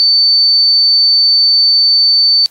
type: tone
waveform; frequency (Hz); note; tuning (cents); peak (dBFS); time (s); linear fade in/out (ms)
sine; 4540; C#8; +41; -6; 0-2.46; 0
effects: white hiss -48 dBFS RMS until 2.5 s + AAC 48 kbps